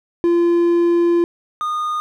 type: tone pair in turn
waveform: triangle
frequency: 343.5 / 1226.5 Hz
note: F4 / D#6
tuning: -29 / -25 cents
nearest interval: octave + minor seventh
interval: 2204 cents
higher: second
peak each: -10 / -17 dBFS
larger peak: first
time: 0.24-1.24 / 1.61-2 s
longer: first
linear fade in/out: 0 ms
effects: none